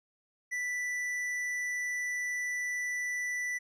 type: tone with tanh clipping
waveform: sine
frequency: 1975.5 Hz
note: B6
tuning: in tune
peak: -33 dBFS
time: 0.51-3.59 s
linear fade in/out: 20 ms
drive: 10 dB
effects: none